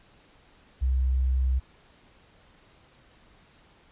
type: tone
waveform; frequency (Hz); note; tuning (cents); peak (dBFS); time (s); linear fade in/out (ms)
sine; 64.6; C2; -21; -21; 0.81-1.6; 20
effects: pink hiss -58 dBFS RMS until 3.91 s + resampled to 8000 Hz